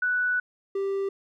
sine / triangle tone pair in turn, 1482 / 392.5 Hz, F#6 / G4, +2 / +2 cents, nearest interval octave + major seventh, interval 2300 cents, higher first, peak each -22 / -23 dBFS, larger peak first, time 0.02-0.4 / 0.75-1.09 s, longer first, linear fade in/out 5 ms, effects none

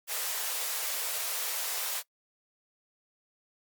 white high-pass noise, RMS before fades -33 dBFS, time 0.07-2.03 s, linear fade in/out 50 ms, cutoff 450 Hz, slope 48 dB/octave, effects noise-tail reverb RT60 0.1 s tail -21 dB re dry + Opus 48 kbps

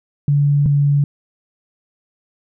sine tone pair in turn, 143.7 / 143.12 Hz, D3 / D3, -37 / -44 cents, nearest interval unison, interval 7 cents, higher first, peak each -11 dBFS, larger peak neither, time 0.28-0.66 / 0.66-1.04 s, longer neither, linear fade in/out 2 ms, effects none

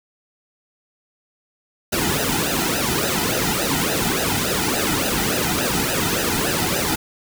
pink noise with flanger, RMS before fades -21 dBFS, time 1.92-6.96 s, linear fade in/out 10 ms, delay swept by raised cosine 0.89 to 1.84 ms, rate 3.5 Hz, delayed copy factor -0.9, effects none

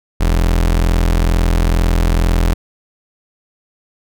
35% pulse tone, 42.19 Hz, E1, 41 cents sharp, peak -9 dBFS, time 0.2-2.54 s, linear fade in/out 10 ms, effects none

